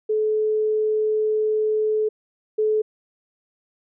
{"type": "tone pair in turn", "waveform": "sine", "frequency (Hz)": [430.7, 430.7], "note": ["A4", "A4"], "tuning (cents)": [-37, -37], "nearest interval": "unison", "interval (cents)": 0, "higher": "neither", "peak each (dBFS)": [-18, -17], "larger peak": "second", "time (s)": [[0.09, 2.09], [2.58, 2.82]], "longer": "first", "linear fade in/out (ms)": 10, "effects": []}